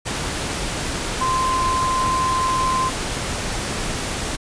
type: tone in noise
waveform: sine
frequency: 1039 Hz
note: C6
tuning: 12 cents flat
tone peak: -18 dBFS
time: 1.2-2.9 s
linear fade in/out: 20 ms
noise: pink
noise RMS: -25 dBFS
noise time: 0.05-4.37 s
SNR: +4 dB
effects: resampled to 22050 Hz